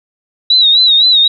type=tone with vibrato; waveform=sine; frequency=3856 Hz; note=B7; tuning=42 cents flat; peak=-5 dBFS; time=0.5-1.28 s; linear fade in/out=5 ms; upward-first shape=sine; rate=3.9 Hz; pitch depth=87 cents each way; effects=none